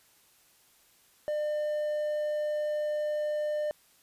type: tone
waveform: triangle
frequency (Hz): 601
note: D5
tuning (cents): +40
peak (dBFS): -26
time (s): 1.28-3.71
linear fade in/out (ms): 0
effects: white hiss -63 dBFS RMS until 4.02 s + resampled to 32000 Hz